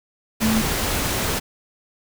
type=tone in noise; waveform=sine; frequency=220 Hz; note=A3; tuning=in tune; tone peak=-17 dBFS; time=0.41-0.62 s; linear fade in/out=20 ms; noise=pink; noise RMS=-23 dBFS; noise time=0.4-1.4 s; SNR=+3 dB; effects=none